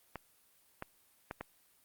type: clicks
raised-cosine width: 0.5 ms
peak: -24 dBFS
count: 4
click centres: 0.157 / 0.824 / 1.311 / 1.41 s
effects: white hiss -68 dBFS RMS until 1.84 s + Opus 32 kbps